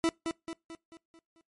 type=tone with echo; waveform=40% pulse; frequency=329.6 Hz; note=E4; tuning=in tune; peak=-23 dBFS; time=0.04-0.09 s; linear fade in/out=0 ms; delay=220 ms; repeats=6; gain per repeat=-6 dB; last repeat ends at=1.41 s; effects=noise-tail reverb RT60 0.2 s tail -24 dB re dry + MP3 48 kbps